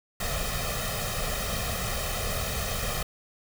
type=noise with comb filter; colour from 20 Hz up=pink; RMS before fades=-30 dBFS; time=0.2-3.03 s; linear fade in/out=5 ms; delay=1.6 ms; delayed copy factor=+0.85; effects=none